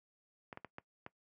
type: clicks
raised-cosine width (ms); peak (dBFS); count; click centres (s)
0.5; -30; 5; 0.528 / 0.574 / 0.647 / 0.784 / 1.064
effects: noise-tail reverb RT60 0.1 s tail -20 dB re dry + high-pass 100 Hz 12 dB/octave